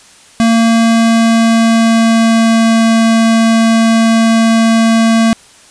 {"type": "tone with pitch glide", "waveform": "square", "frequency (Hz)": [228.2, 226.2], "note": ["A#3", "A3"], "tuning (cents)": [-37, 48], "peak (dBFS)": -7, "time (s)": [0.4, 5.33], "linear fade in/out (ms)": 0, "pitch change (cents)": -15, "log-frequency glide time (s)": [0.8, 2.88], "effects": ["white hiss -41 dBFS RMS until 5.7 s", "resampled to 22050 Hz"]}